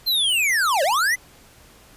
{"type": "linear two-way sweep", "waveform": "square", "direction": "down then up", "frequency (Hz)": [4200, 518, 2075], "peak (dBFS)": -18, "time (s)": [0.06, 1.16], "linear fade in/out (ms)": 20, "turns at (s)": 0.83, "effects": ["pink hiss -50 dBFS RMS until 1.96 s", "resampled to 32000 Hz"]}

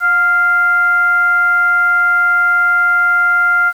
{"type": "tone with frequency modulation", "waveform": "sine", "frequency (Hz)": 1396.9, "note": "F6", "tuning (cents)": 0, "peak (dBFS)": -9, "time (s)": [0, 3.73], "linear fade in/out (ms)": 50, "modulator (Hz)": 677, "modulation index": 0.34, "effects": ["7-bit"]}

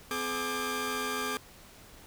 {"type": "tone cluster", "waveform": "sawtooth", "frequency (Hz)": [255.5, 424.6, 1186, 1606], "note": ["C4", "G#4", "D6", "G6"], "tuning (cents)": [-41, 38, 17, 41], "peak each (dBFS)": [-35, -33, -31, -34], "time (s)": [0.11, 1.37], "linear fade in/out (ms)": 0, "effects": ["pink hiss -53 dBFS RMS until 2.06 s"]}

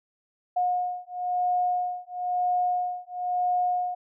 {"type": "beating tone pair", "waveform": "sine", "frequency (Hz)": [720, 721], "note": ["F#5", "F#5"], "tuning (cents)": [-47, -45], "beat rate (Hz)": 1, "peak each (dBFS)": -27, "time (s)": [0.56, 3.95], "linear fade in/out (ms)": 10, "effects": []}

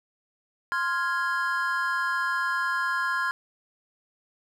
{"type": "chord", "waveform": "triangle", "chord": "F minor", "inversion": "second", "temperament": "equal", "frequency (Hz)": [1046.5, 1396.9, 1661.2], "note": ["C6", "F6", "Ab6"], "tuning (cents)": [0, 0, 0], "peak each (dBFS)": -27, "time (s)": [0.72, 3.31], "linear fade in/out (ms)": 0, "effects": []}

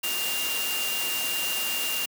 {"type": "tone in noise", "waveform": "sine", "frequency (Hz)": 2794, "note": "F7", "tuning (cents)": 0, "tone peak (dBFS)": -29, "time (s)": [0.03, 2.06], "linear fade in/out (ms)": 10, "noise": "white", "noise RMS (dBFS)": -30, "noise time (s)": [0.03, 2.06], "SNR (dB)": -2, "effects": ["high-pass 200 Hz 12 dB/octave"]}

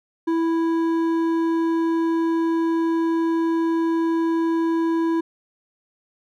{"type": "tone with hard clipping", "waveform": "sine", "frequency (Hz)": 329.6, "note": "E4", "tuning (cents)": 0, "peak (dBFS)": -20, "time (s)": [0.27, 5.21], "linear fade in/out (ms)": 10, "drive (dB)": 8, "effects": []}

